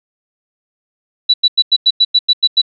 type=tone bursts; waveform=sine; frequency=3944 Hz; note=B7; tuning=3 cents flat; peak=-6 dBFS; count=10; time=1.29-2.617 s; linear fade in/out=10 ms; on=49 ms; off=93 ms; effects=none